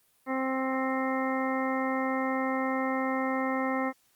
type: harmonic tone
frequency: 263.1 Hz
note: C4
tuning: 10 cents sharp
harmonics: 1 / 2 / 3 / 4 / 5 / 7 / 8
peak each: -30 / -33 / -35 / -36 / -37 / -38 / -39 dBFS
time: 0.26-3.93 s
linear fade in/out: 50 ms
effects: white hiss -67 dBFS RMS until 4.15 s + Opus 32 kbps